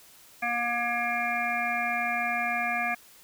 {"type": "harmonic tone", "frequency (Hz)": 238.2, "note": "A#3", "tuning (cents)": 38, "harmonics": [1, 3, 5, 7, 9, 10], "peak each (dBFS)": [-39, -30, -36, -32, -34, -32], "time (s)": [0.42, 2.95], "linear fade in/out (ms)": 10, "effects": ["white hiss -54 dBFS RMS until 3.23 s"]}